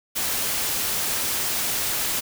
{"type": "noise", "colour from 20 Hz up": "white", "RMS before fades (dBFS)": -25, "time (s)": [0.15, 2.21], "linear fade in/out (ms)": 20, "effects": []}